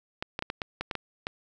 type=clicks; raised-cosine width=0.3 ms; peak=-15 dBFS; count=9; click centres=0.225 / 0.391 / 0.424 / 0.501 / 0.618 / 0.81 / 0.912 / 0.953 / 1.269 s; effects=none